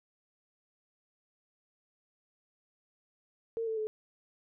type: tone with pitch steps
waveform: sine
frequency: 455.9 / 443.7 / 431.8 Hz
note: A#4 / A4 / A4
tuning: -39 / +14 / -33 cents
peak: -31 dBFS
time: 3.57-3.87 s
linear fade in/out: 0 ms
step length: 100 ms
effects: none